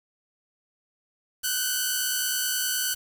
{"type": "tone pair together", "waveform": "5% pulse", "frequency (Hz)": [1480, 1549.5], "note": ["F#6", "G6"], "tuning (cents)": [0, -21], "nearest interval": "minor second", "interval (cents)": 79, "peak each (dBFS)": [-15, -18], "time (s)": [1.43, 2.95], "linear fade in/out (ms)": 20, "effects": ["7-bit"]}